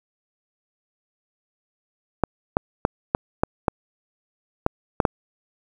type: clicks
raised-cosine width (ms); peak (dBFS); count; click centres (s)
1; -3; 9; 2.237 / 2.569 / 2.851 / 3.149 / 3.435 / 3.682 / 4.664 / 5.002 / 5.052
effects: 7-bit